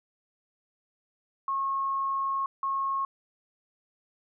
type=tone bursts at uneven times; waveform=sine; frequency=1088 Hz; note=C#6; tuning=33 cents flat; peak=-26 dBFS; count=2; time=1.48-2.46 / 2.63-3.05 s; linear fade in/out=2 ms; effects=none